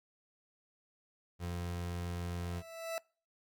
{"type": "tone", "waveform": "30% pulse", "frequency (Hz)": 87.31, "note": "F2", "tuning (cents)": 0, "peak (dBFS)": -34, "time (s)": [1.39, 2.63], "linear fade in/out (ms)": 50}
{"type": "tone with exponential growth", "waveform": "40% pulse", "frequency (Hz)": 659.3, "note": "E5", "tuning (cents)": 0, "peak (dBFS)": -33, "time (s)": [2.15, 2.98], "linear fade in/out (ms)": 0, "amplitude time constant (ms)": 180}
{"effects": ["noise-tail reverb RT60 0.4 s tail -26 dB re dry", "Opus 48 kbps"]}